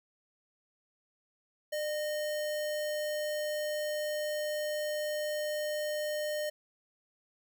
sine tone with sample-and-hold, 602 Hz, D5, 43 cents sharp, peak -31 dBFS, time 1.72-6.5 s, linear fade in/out 10 ms, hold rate 2450 Hz, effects none

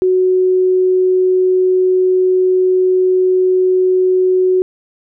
sine tone, 370 Hz, F#4, in tune, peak -9 dBFS, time 0.02-4.62 s, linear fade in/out 0 ms, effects none

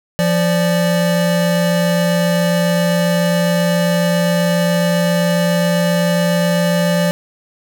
square tone pair together, 172.87 / 586 Hz, F3 / D5, -17 / -4 cents, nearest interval octave + major sixth, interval 2113 cents, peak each -15 / -18 dBFS, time 0.19-7.11 s, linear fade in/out 0 ms, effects none

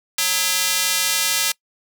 square tone with high-pass filter, 183.5 Hz, F#3, 14 cents flat, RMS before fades -20 dBFS, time 0.18-1.52 s, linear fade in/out 5 ms, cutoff 3000 Hz, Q 0.62, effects noise-tail reverb RT60 0.1 s tail -24 dB re dry

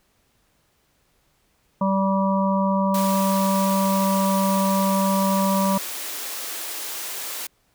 harmonic tone, 193.9 Hz, G3, 19 cents flat, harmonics 1 / 3 / 5 / 6, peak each -20 / -25 / -24 / -30 dBFS, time 1.81-5.78 s, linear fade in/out 5 ms
white high-pass noise, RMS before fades -31 dBFS, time 2.94-7.47 s, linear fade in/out 5 ms, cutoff 290 Hz, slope 24 dB/octave
effects pink hiss -65 dBFS RMS until 7.74 s

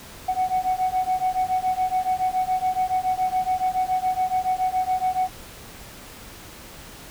sine beating tone pair, 740 / 747.1 Hz, F#5 / F#5, 0 / +17 cents, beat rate 7.1 Hz, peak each -22 dBFS, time 0.28-5.29 s, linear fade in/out 10 ms, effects tanh soft clip ceiling -16 dBFS + pink hiss -42 dBFS RMS until 7.1 s

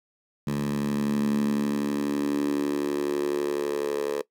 10% pulse tone with high-pass filter sweep, 72 Hz, D2, 34 cents flat, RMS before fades -26 dBFS, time 0.47-4.22 s, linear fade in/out 5 ms, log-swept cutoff 170 to 460 Hz, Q 5.3, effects noise-tail reverb RT60 0.1 s tail -19 dB re dry

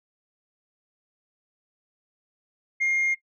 sine tone, 2126 Hz, C7, 27 cents sharp, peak -19 dBFS, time 2.8-3.15 s, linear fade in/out 20 ms, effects noise-tail reverb RT60 0.1 s tail -17 dB re dry + tanh soft clip ceiling -19 dBFS

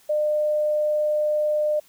sine tone, 603 Hz, D5, 46 cents sharp, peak -19 dBFS, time 0.09-1.8 s, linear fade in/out 10 ms, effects white hiss -56 dBFS RMS until 1.88 s

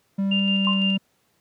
triangle tone with pitch glide, 195.9 to 194.21 Hz, G3 to G3, -1 to -16 cents, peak -18 dBFS, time 0.18-0.98 s, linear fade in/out 10 ms, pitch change -15 cents, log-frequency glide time 0.53-0.78 s
sine tone with tremolo, 2797 Hz, F7, 2 cents sharp, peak -21 dBFS, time 0.31-0.97 s, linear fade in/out 10 ms, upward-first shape square, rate 5.9 Hz, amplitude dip 30%
sine tone with exponential decay, 1046.5 Hz, C6, in tune, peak -21 dBFS, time 0.67-0.88 s, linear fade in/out 2 ms, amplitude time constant 45 ms
effects pink hiss -66 dBFS RMS until 1.4 s + high-pass 100 Hz 12 dB/octave

